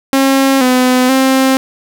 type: tone with pitch steps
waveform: sawtooth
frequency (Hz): 270 / 253.1 / 264.5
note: C#4 / B3 / C4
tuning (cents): -45 / +43 / +19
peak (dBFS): -4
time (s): 0.13-1.57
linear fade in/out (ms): 0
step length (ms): 480
effects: none